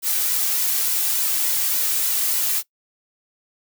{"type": "noise with flanger", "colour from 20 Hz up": "blue", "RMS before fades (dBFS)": -21, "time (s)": [0.02, 2.63], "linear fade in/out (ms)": 50, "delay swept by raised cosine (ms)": [2, 2.6], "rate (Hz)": 3.4, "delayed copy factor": 0.5, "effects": ["noise-tail reverb RT60 0.1 s tail -21 dB re dry"]}